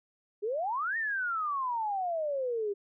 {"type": "exponential two-way sweep", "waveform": "sine", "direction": "up then down", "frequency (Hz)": [394.2, 1865, 394.2], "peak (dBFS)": -29, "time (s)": [0.42, 2.74], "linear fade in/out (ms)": 20, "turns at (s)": 0.97, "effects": []}